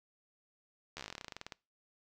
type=slowing click train; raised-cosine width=0.2 ms; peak=-25 dBFS; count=20; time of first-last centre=0.97-1.522 s; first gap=12 ms; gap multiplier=1.09; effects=noise-tail reverb RT60 0.3 s tail -24 dB re dry